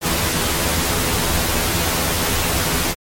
pink noise with comb filter, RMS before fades -19 dBFS, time 0.01-2.95 s, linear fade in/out 50 ms, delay 12 ms, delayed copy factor +0.7, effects MP3 64 kbps

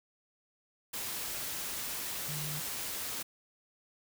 sine tone in noise, 150 Hz, D3, 37 cents sharp, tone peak -39 dBFS, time 2.28-2.6 s, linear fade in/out 10 ms, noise white, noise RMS -38 dBFS, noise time 0.93-3.23 s, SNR -4 dB, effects none

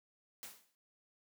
white noise with exponential decay, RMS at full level -45 dBFS, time 0.43-0.75 s, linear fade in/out 0 ms, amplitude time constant 69 ms, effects noise-tail reverb RT60 0.2 s tail -25 dB re dry + high-pass 150 Hz 12 dB/octave

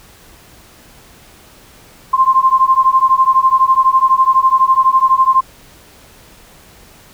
sine beating tone pair, 1046.5 / 1058.5 Hz, C6 / C6, 0 / +20 cents, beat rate 12 Hz, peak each -11 dBFS, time 2.13-5.41 s, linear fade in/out 10 ms, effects pink hiss -43 dBFS RMS until 7.13 s

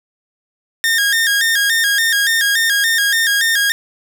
sawtooth tone with vibrato, 1726 Hz, A6, 34 cents flat, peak -9 dBFS, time 0.84-3.72 s, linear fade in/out 0 ms, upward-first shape square, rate 3.5 Hz, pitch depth 93 cents each way, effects none

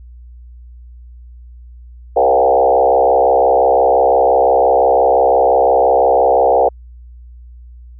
sine tone with frequency modulation, 624 Hz, D#5, 5 cents sharp, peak -8 dBFS, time 2.16-6.69 s, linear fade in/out 10 ms, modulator 65.8 Hz, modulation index 2.9, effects added 60 Hz sine -34 dBFS peak until 7.99 s

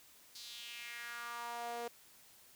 sawtooth tone with high-pass filter sweep, 236.8 Hz, A#3, 27 cents sharp, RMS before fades -45 dBFS, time 0.35-1.88 s, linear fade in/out 5 ms, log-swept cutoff 4600 to 520 Hz, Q 3.1, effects white hiss -62 dBFS RMS until 2.55 s

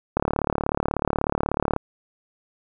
click train, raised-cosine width 1 ms, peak -7 dBFS, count 59, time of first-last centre 0.17-1.763 s, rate 36.4 Hz, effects none

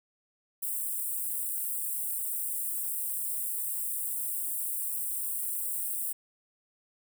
white high-pass noise, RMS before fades -33 dBFS, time 0.62-6.13 s, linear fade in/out 10 ms, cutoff 8000 Hz, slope 96 dB/octave, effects none

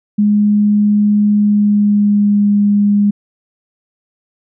sine tone with pitch glide, 207.7 to 204.5 Hz, G#3 to G#3, 0 to -26 cents, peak -8 dBFS, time 0.18-3.11 s, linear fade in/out 10 ms, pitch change -26 cents, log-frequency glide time 1.32-2.52 s, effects none

